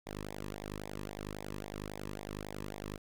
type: tone with flanger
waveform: sawtooth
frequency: 50.9 Hz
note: G#1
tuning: 34 cents flat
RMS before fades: -43 dBFS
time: 0.06-2.98 s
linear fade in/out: 10 ms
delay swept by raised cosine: 0.68 to 1.41 ms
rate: 3.7 Hz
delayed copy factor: -1
effects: none